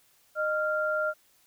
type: tone pair together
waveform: sine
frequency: 616 / 1389.3 Hz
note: D#5 / F6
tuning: -17 / -9 cents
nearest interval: octave + major second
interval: 1408 cents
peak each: -28 dBFS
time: 0.35-1.14 s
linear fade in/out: 50 ms
effects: white hiss -64 dBFS RMS until 1.46 s